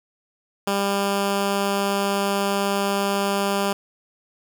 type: tone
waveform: 10% pulse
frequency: 199.1 Hz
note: G3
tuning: 27 cents sharp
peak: -12 dBFS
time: 0.67-3.73 s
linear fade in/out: 5 ms
effects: none